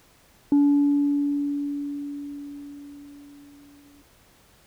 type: tone with exponential decay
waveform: sine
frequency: 286.5 Hz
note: D4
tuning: 43 cents flat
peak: -12 dBFS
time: 0.52-4.02 s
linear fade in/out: 2 ms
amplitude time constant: 760 ms
effects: tanh soft clip ceiling -13 dBFS + pink hiss -57 dBFS RMS until 4.66 s